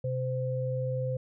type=tone pair together; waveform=sine; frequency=128.57 / 515 Hz; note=C3 / C5; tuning=-30 / -28 cents; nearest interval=2 octaves; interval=2402 cents; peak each=-30 / -32 dBFS; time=0.04-1.17 s; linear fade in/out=5 ms; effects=none